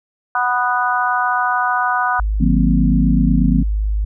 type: harmonic tone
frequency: 246.9 Hz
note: B3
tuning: in tune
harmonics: 3 / 4 / 5 / 6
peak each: -20 / -20 / -20 / -20 dBFS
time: 0.35-2.2 s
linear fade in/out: 2 ms
type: tone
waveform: sine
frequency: 52 Hz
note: G#1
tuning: 3 cents sharp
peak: -15 dBFS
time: 2.19-4.05 s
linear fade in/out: 10 ms
type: chord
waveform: sine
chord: C half-diminished seventh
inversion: first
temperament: equal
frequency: 155.56 / 185 / 233.1 / 261.6 Hz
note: Eb3 / Gb3 / Bb3 / C4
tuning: 0 / 0 / 0 / 0 cents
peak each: -18 dBFS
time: 2.4-3.63 s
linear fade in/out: 10 ms
effects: none